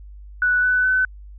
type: tone with pitch steps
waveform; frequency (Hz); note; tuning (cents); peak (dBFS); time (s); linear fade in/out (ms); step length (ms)
sine; 1480 / 1496.3 / 1512.8; F#6 / F#6 / F#6; 0 / +19 / +38; -15; 0.42-1.05; 2; 210
effects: added 50 Hz sine -37 dBFS peak until 1.38 s